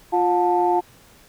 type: tone cluster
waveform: sine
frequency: 351 / 718 / 882 Hz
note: F4 / F5 / A5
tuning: +9 / +48 / +4 cents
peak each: -20 dBFS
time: 0.12-0.81 s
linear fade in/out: 20 ms
effects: tanh soft clip ceiling -6 dBFS + pink hiss -51 dBFS RMS until 1.28 s